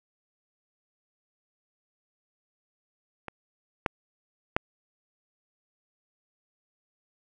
clicks, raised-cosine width 0.5 ms, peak -21 / -9 / -7 dBFS, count 3, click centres 3.283 / 3.862 / 4.565 s, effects none

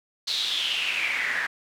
pink noise with band-pass filter sweep, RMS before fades -27 dBFS, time 0.27-1.47 s, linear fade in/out 10 ms, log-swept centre 4200 to 1700 Hz, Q 6.2, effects none

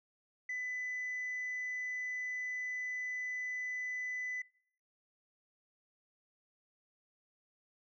sine tone, 2000 Hz, B6, 21 cents sharp, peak -34 dBFS, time 0.49-4.42 s, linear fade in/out 5 ms, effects noise-tail reverb RT60 0.7 s tail -26 dB re dry + tanh soft clip ceiling -34 dBFS

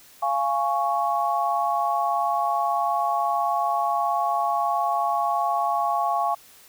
sine chord, Db major, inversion first, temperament just, 693 / 831.5 / 1108.7 Hz, F5 / Ab5 / Db6, -14 / +2 / 0 cents, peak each -25 dBFS, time 0.22-6.35 s, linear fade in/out 10 ms, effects white hiss -51 dBFS RMS until 6.68 s

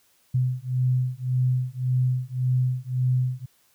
sine beating tone pair, 126.2 / 128 Hz, B2 / C3, +38 / -38 cents, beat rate 1.8 Hz, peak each -24 dBFS, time 0.34-3.46 s, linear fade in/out 10 ms, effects white hiss -63 dBFS RMS until 3.74 s

